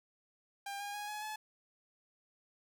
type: tone with pitch steps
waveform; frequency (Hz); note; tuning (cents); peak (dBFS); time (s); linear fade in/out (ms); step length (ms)
sawtooth; 799 / 813.4 / 828.1 / 843.1 / 858.3; G5 / G#5 / G#5 / G#5 / A5; +33 / -36 / -5 / +26 / -43; -36; 0.66-1.36; 5; 140
effects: none